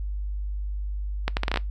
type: accelerating click train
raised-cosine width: 0.3 ms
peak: -8 dBFS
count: 8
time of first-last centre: 1.28-1.573 s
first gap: 89 ms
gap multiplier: 0.73
effects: noise-tail reverb RT60 0.2 s tail -23 dB re dry + added 50 Hz sine -27 dBFS peak until 1.7 s